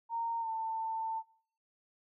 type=tone with pitch glide; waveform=sine; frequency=923 to 893.6 Hz; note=A#5 to A5; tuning=-17 to +27 cents; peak=-33 dBFS; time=0.09-1.23 s; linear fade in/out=50 ms; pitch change=-56 cents; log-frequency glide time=0.4-0.48 s; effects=noise-tail reverb RT60 0.5 s tail -17 dB re dry